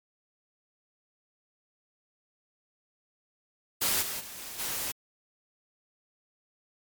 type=noise with level steps; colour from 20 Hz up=white; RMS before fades=-27 / -35 / -43 / -41 / -33 dBFS; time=3.81-4.92 s; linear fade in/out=10 ms; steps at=4.01 / 4.19 / 4.37 / 4.58 s; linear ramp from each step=20 ms; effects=MP3 96 kbps